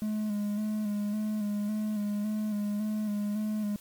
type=tone with vibrato; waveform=triangle; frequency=210 Hz; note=G#3; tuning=19 cents sharp; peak=-26 dBFS; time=0.02-3.76 s; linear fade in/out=0 ms; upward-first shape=square; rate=1.8 Hz; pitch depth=29 cents each way; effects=white hiss -54 dBFS RMS until 3.8 s + MP3 96 kbps